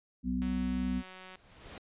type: harmonic tone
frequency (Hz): 62.9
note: B1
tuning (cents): +32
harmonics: 1 / 3 / 4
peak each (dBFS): -37 / -34 / -32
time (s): 0.23-1.03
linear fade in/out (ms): 50
type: click train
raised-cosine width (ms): 0.3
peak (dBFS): -33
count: 175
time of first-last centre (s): 0.42-1.355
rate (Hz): 186
type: noise with exponential growth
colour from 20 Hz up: pink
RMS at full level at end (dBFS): -44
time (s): 0.99-1.78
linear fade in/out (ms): 2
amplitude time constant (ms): 170
effects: resampled to 8000 Hz